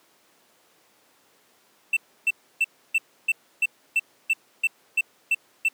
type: tone bursts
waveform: triangle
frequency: 2674 Hz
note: E7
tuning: 24 cents sharp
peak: -16 dBFS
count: 12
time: 1.93-5.686 s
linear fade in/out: 5 ms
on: 38 ms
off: 300 ms
effects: pink hiss -60 dBFS RMS until 5.73 s + high-pass 300 Hz 12 dB/octave